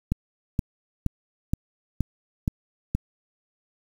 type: click train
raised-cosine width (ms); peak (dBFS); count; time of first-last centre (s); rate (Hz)
5; -10; 7; 0.12-2.95; 2.12
effects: 7-bit